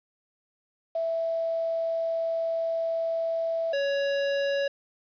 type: tone pair in turn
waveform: sine / square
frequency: 659.3 / 559.6 Hz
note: E5 / C#5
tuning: 0 / +16 cents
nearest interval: minor third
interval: 284 cents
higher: first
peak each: -25 dBFS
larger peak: neither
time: 0.95-3.73 / 3.73-4.68 s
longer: first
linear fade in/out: 5 ms
effects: resampled to 11025 Hz + 9-bit